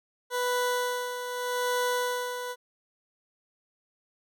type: tone with tremolo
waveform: 20% pulse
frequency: 493.9 Hz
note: B4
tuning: in tune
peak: -20 dBFS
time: 0.3-2.56 s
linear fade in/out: 50 ms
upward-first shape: sine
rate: 0.82 Hz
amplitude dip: 60%
effects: none